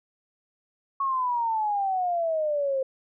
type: exponential sweep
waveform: sine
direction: down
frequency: 1108.7 to 523.3 Hz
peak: -23 dBFS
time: 1-2.83 s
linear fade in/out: 5 ms
effects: none